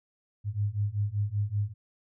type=beating tone pair; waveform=sine; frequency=100.4 / 105.6 Hz; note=G2 / G#2; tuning=+42 / +29 cents; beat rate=5.2 Hz; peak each=-30 / -29 dBFS; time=0.44-1.74 s; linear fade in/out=50 ms; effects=none